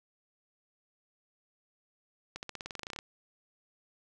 accelerating click train, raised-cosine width 0.2 ms, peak -22 dBFS, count 15, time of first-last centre 2.36-2.989 s, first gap 69 ms, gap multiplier 0.93, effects none

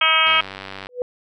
harmonic tone, 319.7 Hz, D#4, 47 cents sharp, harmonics 2 / 3 / 4 / 5 / 6 / 7 / 8 / 9 / 10, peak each -30 / -27 / -19 / -26 / -31 / -20 / -21 / -23 / -20 dBFS, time 0.01-0.41 s, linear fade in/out 5 ms
click train, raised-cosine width 0.3 ms, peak -16 dBFS, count 59, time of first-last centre 0.27-0.869 s, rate 96.8 Hz
sine tone with exponential growth, 494.6 Hz, B4, 3 cents sharp, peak -16 dBFS, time 0.89-1.02 s, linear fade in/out 1 ms, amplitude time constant 27 ms
effects none

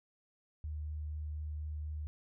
sine tone with vibrato, 76 Hz, D#2, 40 cents flat, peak -37 dBFS, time 0.64-2.07 s, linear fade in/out 0 ms, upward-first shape triangle, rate 4.1 Hz, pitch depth 11 cents each way, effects none

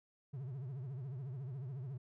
triangle tone with vibrato, 131.8 Hz, C3, 13 cents sharp, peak -39 dBFS, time 0.33-1.98 s, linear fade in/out 10 ms, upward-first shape triangle, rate 14 Hz, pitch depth 210 cents each way, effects none

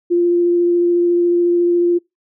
sine tone with vibrato, 347.8 Hz, F4, 7 cents flat, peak -11 dBFS, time 0.1-1.99 s, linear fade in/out 20 ms, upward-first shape sine, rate 14 Hz, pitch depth 9 cents each way, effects noise-tail reverb RT60 0.2 s tail -26 dB re dry

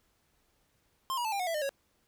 square tone with pitch steps, 1054 / 961 / 876.1 / 798.8 / 728.3 / 664 / 605.4 / 551.9 Hz, C6 / B5 / A5 / G5 / F#5 / E5 / D#5 / C#5, +12 / -48 / -8 / +32 / -28 / +12 / -48 / -8 cents, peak -31 dBFS, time 1.1-1.692 s, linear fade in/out 0 ms, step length 74 ms, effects pink hiss -72 dBFS RMS until 2.07 s

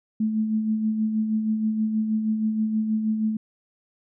sine tone with tremolo, 217.7 Hz, A3, 18 cents flat, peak -19 dBFS, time 0.2-3.37 s, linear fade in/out 5 ms, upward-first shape sine, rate 6.3 Hz, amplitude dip 45%, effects none

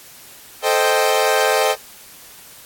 sawtooth chord, A half-diminished seventh, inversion none, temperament equal, 440 / 523.3 / 622.3 / 784 Hz, A4 / C5 / Eb5 / G5, 0 / 0 / 0 / 0 cents, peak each -16 dBFS, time 0.62-1.76 s, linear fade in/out 50 ms, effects white hiss -42 dBFS RMS until 2.65 s + AAC 64 kbps

